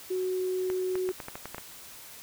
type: tone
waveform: sine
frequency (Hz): 370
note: F#4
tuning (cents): 0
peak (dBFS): -27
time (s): 0.1-1.12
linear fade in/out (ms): 10
type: clicks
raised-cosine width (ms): 0.5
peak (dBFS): -22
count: 9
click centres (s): 0.701 / 0.955 / 1.09 / 1.202 / 1.284 / 1.355 / 1.456 / 1.546 / 1.582
effects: white hiss -47 dBFS RMS until 2.22 s